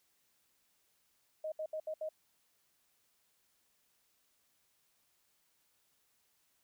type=tone bursts at uneven times; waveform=sine; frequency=625 Hz; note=D#5; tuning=8 cents sharp; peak=-36 dBFS; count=5; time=1.44-1.52 / 1.59-1.66 / 1.73-1.8 / 1.87-1.94 / 2.01-2.09 s; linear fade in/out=5 ms; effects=white hiss -75 dBFS RMS until 6.63 s